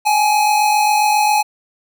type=tone pair together; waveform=square; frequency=797.6 / 845 Hz; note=G5 / G#5; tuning=+30 / +30 cents; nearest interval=minor second; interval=100 cents; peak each=-22 / -13 dBFS; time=0.05-1.43 s; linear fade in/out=20 ms; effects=none